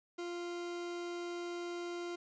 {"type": "tone", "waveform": "40% pulse", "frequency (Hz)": 348.1, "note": "F4", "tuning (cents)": -6, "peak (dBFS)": -38, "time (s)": [0.18, 2.16], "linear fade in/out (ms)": 10, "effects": ["resampled to 16000 Hz", "11-bit"]}